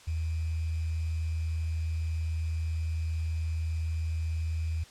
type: tone with sample-and-hold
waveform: sine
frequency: 80.9 Hz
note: E2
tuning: 32 cents flat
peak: -28 dBFS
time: 0.07-4.84 s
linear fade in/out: 10 ms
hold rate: 2450 Hz
effects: white hiss -53 dBFS RMS until 4.9 s + low-pass 7000 Hz 12 dB/octave